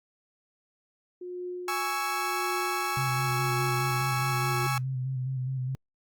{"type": "tone with tremolo", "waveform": "sine", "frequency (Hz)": 359.2, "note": "F4", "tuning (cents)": 49, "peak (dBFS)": -32, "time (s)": [1.21, 4.67], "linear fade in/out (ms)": 5, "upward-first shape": "triangle", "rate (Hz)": 0.93, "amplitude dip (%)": 85}
{"type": "chord", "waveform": "30% pulse", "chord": "C# minor", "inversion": "second", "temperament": "equal with one note detuned", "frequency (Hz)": [830.6, 1115.8, 1318.5], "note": ["G#5", "C#6", "E6"], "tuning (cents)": [0, 11, 0], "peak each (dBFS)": -30, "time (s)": [1.68, 4.78], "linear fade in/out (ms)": 2}
{"type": "tone with vibrato", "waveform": "sine", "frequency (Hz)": 130, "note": "C3", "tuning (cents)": -11, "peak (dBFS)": -28, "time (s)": [2.97, 5.75], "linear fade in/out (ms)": 0, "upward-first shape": "square", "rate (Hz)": 4.8, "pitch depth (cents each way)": 32}
{"effects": ["Opus 48 kbps"]}